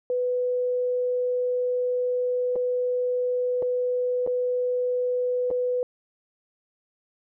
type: tone with dropouts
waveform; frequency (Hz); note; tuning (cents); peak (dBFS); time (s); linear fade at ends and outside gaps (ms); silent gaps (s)
sine; 496.8; B4; +10; -22; 0.1-5.83; 1; 2.557-2.561 / 3.623-3.626 / 4.265-4.274 / 5.504-5.511
effects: none